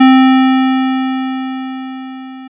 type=tone with level ramp; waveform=square; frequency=261.6 Hz; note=C4; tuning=in tune; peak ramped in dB=-3 to -29 dBFS; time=0-2.48 s; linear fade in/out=10 ms; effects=resampled to 8000 Hz